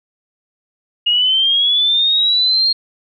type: linear sweep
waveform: sine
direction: up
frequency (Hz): 2852 to 4254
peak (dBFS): -11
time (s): 1.06-2.73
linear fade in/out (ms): 10
effects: none